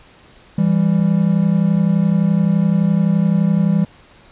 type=tone pair together; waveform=triangle; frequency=166 / 197.72 Hz; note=E3 / G3; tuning=+12 / +15 cents; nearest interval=minor third; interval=303 cents; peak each=-13 dBFS; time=0.58-3.85 s; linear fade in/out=5 ms; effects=pink hiss -47 dBFS RMS until 4.31 s + resampled to 8000 Hz